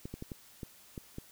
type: clicks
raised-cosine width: 3 ms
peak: -27 dBFS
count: 7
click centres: 0.055 / 0.14 / 0.224 / 0.318 / 0.632 / 0.978 / 1.184 s
effects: white hiss -58 dBFS RMS until 1.31 s